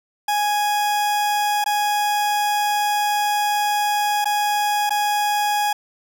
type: tone with dropouts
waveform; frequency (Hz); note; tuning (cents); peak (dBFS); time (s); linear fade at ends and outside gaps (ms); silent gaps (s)
40% pulse; 830.6; G#5; 0; -17; 0.28-5.73; 5; 1.642-1.66 / 4.245-4.255 / 4.895-4.905
effects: none